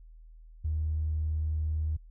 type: tone with tanh clipping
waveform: triangle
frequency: 77.78 Hz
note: D#2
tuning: in tune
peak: -27 dBFS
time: 0.64-1.97 s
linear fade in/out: 10 ms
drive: 4 dB
effects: added 40 Hz sine -48 dBFS peak until 2.1 s